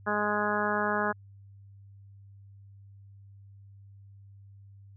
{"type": "harmonic tone", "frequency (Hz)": 208.4, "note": "G#3", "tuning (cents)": 6, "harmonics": [1, 2, 3, 4, 5, 6, 7, 8], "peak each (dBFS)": [-34, -34, -34, -34, -34, -34, -34, -34], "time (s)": [0.06, 1.13], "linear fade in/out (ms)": 20, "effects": ["added 99 Hz sine -49 dBFS peak until 4.96 s"]}